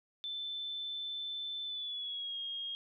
sine tone with pitch glide, 3528 to 3254 Hz, A7 to G#7, +4 to -36 cents, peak -37 dBFS, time 0.24-2.75 s, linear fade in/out 0 ms, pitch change -140 cents, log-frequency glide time 1.65-2.38 s, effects none

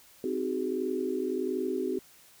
sine chord, Ab dominant seventh, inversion first, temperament just, 259.6 / 311.5 / 373.8 / 415.3 Hz, C4 / Eb4 / Gb4 / Ab4, -13 / +2 / +18 / 0 cents, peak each -34 / -37 / -31 / -35 dBFS, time 0.24-1.99 s, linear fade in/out 2 ms, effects white hiss -57 dBFS RMS until 2.4 s

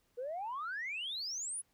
sine exponential sweep, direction up, 468.6 to 10548 Hz, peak -36 dBFS, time 0.17-1.62 s, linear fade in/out 20 ms, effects tanh soft clip ceiling -33 dBFS + pink hiss -75 dBFS RMS until 1.73 s

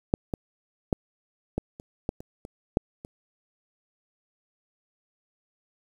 clicks, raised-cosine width 2 ms, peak -7 / -15 / -9 / -13 / -28 / -13 / -27 / -26 / -7 / -26 dBFS, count 10, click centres 0.139 / 0.338 / 0.928 / 1.58 / 1.799 / 2.091 / 2.205 / 2.451 / 2.771 / 3.049 s, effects 8-bit

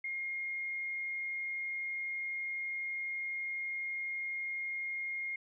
sine tone, 2136 Hz, C7, 35 cents sharp, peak -35 dBFS, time 0.04-5.36 s, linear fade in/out 5 ms, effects none

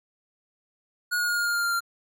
square tone with pitch steps, 1448 / 1438.8 / 1429.7 / 1420.7 / 1411.7 / 1402.7 / 1393.8 / 1385 Hz, F#6 / F#6 / F6 / F6 / F6 / F6 / F6 / F6, -38 / -49 / +40 / +29 / +18 / +7 / -4 / -15 cents, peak -24 dBFS, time 1.11-1.806 s, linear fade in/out 20 ms, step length 87 ms, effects none

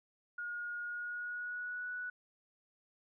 sine tone with pitch glide, 1434 to 1476 Hz, F6 to F#6, +45 to -5 cents, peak -38 dBFS, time 0.38-2.1 s, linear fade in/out 5 ms, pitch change +50 cents, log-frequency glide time 0.82-1.91 s, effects none

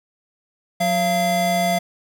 square tone pair together, 181.7 / 686 Hz, F#3 / F5, -31 / -31 cents, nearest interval octave + major seventh, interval 2300 cents, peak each -24 / -19 dBFS, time 0.8-1.79 s, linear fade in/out 10 ms, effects none

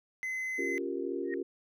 triangle tone, 2044 Hz, C7, 41 cents flat, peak -31 dBFS, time 0.23-0.78 s, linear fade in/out 0 ms
sine chord, G half-diminished seventh, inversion second, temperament equal, 277.2 / 349.2 / 392 / 466.2 Hz, Db4 / F4 / G4 / Bb4, 0 / 0 / 0 / 0 cents, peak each -38 / -36 / -37 / -40 dBFS, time 0.58-1.43 s, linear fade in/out 10 ms
sine tone with exponential growth, 1864.7 Hz, A#6, in tune, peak -33 dBFS, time 1.24-1.34 s, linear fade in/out 1 ms, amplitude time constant 20 ms
effects none

